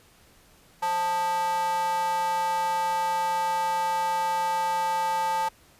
square tone with high-pass filter, 176.9 Hz, F3, 23 cents sharp, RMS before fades -26 dBFS, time 0.82-5.49 s, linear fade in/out 10 ms, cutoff 830 Hz, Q 6.5, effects pink hiss -57 dBFS RMS until 5.79 s + resampled to 32000 Hz

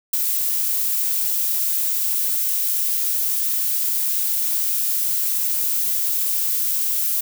violet noise with ADSR envelope, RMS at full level -18 dBFS, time 0.13-7.21 s, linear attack 5 ms, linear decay 26 ms, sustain -3 dB, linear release 9 ms, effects none

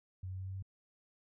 sine tone with pitch steps, 92.9 / 93.65 / 94.41 / 95.18 / 95.95 Hz, F#2 / F#2 / F#2 / F#2 / G2, +7 / +21 / +35 / +49 / -37 cents, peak -39 dBFS, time 0.23-0.625 s, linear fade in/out 5 ms, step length 79 ms, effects none

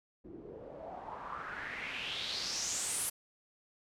white noise with low-pass filter sweep, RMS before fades -40 dBFS, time 0.24-3.1 s, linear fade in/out 10 ms, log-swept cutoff 300 to 11000 Hz, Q 4.4, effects none

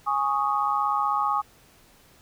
sine chord, Ab suspended fourth, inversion none, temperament equal, 830.6 / 1108.7 / 1244.5 Hz, Ab5 / Db6 / Eb6, 0 / 0 / 0 cents, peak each -26 dBFS, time 0.06-1.42 s, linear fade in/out 20 ms, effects pink hiss -56 dBFS RMS until 2.21 s

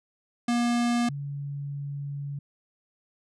square / sine tone pair in turn, 238.6 / 141.87 Hz, A#3 / C#3, +41 / +40 cents, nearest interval major sixth, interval 901 cents, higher first, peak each -23 / -31 dBFS, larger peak first, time 0.48-1.09 / 1.09-2.39 s, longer second, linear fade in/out 5 ms, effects resampled to 22050 Hz

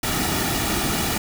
pink noise with comb filter, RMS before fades -23 dBFS, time 0.03-1.18 s, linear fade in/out 5 ms, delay 1.9 ms, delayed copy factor -0.55, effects none

